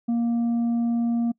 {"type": "tone with tanh clipping", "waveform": "triangle", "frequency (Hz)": 234.5, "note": "A#3", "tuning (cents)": 11, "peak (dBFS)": -21, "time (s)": [0.08, 1.32], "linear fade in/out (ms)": 10, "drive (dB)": 8, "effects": ["noise-tail reverb RT60 0.1 s tail -25 dB re dry"]}